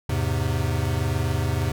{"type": "chord", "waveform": "square", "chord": "E augmented", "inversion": "none", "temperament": "equal", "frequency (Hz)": [82.41, 103.83, 130.81], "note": ["E2", "G#2", "B#2"], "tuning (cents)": [0, 0, 0], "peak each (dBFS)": -27, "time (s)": [0.09, 1.72], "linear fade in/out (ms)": 5, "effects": []}